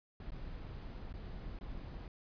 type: noise with dropouts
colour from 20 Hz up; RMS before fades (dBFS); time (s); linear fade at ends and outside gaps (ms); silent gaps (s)
brown; -45; 0.2-2.08; 2; 0.306-0.319 / 1.127-1.139 / 1.589-1.61
effects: resampled to 11025 Hz